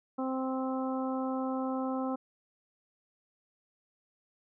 harmonic tone, 261.6 Hz, C4, in tune, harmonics 1 / 2 / 3 / 4 / 5, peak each -32 / -37 / -39 / -42 / -43 dBFS, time 0.18-2.16 s, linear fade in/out 10 ms, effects none

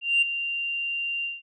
sine tone with ADSR envelope, 2778 Hz, F7, 10 cents flat, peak -15 dBFS, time 0.01-1.42 s, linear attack 210 ms, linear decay 11 ms, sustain -11 dB, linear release 180 ms, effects tanh soft clip ceiling -13 dBFS

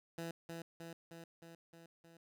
15% pulse tone with echo, 166.7 Hz, E3, 20 cents sharp, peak -35 dBFS, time 0.18-0.31 s, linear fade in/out 2 ms, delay 310 ms, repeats 6, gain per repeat -3 dB, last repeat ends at 2.17 s, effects none

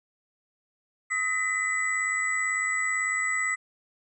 sine tone cluster, 1275 / 1915 / 2013 / 7900 Hz, D#6 / A#6 / B6 / B8, +42 / +46 / +33 / 0 cents, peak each -33 / -34 / -26 / -34 dBFS, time 1.1-3.56 s, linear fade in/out 20 ms, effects none

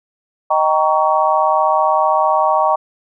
sine chord, Eb dominant seventh, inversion none, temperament just, 622.3 / 777.8 / 933.4 / 1120.1 Hz, Eb5 / G5 / Bb5 / Db6, 0 / -14 / +2 / +18 cents, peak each -17 dBFS, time 0.5-2.76 s, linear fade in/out 10 ms, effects none

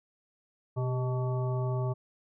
harmonic tone with a mistuned harmonic, 125.7 Hz, B2, 31 cents sharp, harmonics 1 / 3 / 5 / 7 / 9, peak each -28 / -37 / -39 / -43 / -44 dBFS, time 0.76-1.94 s, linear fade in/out 20 ms, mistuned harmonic 3, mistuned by +64 cents, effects none

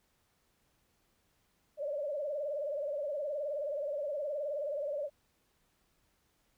sine tone with vibrato, 581 Hz, D5, 19 cents flat, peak -33 dBFS, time 1.77-5.1 s, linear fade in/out 50 ms, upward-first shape sine, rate 19 Hz, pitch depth 100 cents each way, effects pink hiss -74 dBFS RMS until 6.57 s

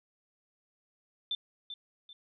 sine tone with echo, 3547 Hz, A7, 13 cents sharp, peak -30 dBFS, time 1.31-1.35 s, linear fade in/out 2 ms, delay 390 ms, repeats 2, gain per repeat -9 dB, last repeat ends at 2.13 s, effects none

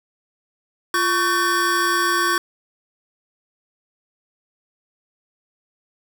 square tone cluster, 347.4 / 1122 / 1533 / 1796 Hz, F4 / C#6 / G6 / A6, -9 / +21 / -39 / +35 cents, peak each -26 / -21 / -23 / -27 dBFS, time 0.94-2.38 s, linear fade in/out 2 ms, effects none

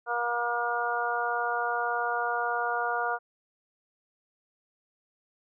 harmonic tone, 238.3 Hz, A#3, 38 cents sharp, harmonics 2 / 3 / 4 / 5 / 6, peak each -35 / -31 / -34 / -34 / -31 dBFS, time 0.06-3.19 s, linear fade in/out 50 ms, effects none

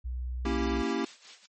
sine tone, 62 Hz, B1, 7 cents sharp, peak -31 dBFS, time 0.04-0.83 s, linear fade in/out 20 ms
square chord, A# diminished seventh, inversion none, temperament equal, 233.1 / 277.2 / 329.6 / 392 Hz, A#3 / C#4 / E4 / G4, 0 / 0 / 0 / 0 cents, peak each -34 dBFS, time 0.45-1.05 s, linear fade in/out 5 ms
blue noise with tremolo, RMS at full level -39 dBFS, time 0.62-1.46 s, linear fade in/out 5 ms, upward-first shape sine, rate 4.8 Hz, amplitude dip 75%
effects low-pass 5000 Hz 12 dB/octave + MP3 32 kbps

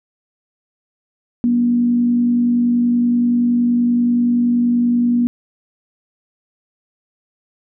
sine tone with frequency modulation, 240.3 Hz, B3, 47 cents flat, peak -12 dBFS, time 1.44-5.27 s, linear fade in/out 0 ms, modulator 50.5 Hz, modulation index 0.24, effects none

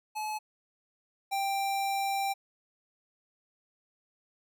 square tone pair in turn, 857 / 787.5 Hz, A5 / G5, -46 / +8 cents, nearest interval minor second, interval 146 cents, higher first, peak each -33 / -29 dBFS, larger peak second, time 0.15-0.39 / 1.31-2.34 s, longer second, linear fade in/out 20 ms, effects none

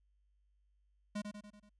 square tone with echo, 207.6 Hz, G#3, in tune, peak -37 dBFS, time 1.15-1.22 s, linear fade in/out 10 ms, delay 95 ms, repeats 5, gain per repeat -5 dB, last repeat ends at 1.695 s, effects added 50 Hz sine -70 dBFS peak until 1.79 s + resampled to 22050 Hz

